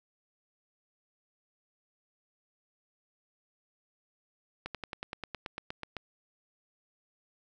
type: slowing click train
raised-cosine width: 0.3 ms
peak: -21 dBFS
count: 13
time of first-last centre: 4.66-5.967 s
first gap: 87 ms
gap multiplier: 1.04
effects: none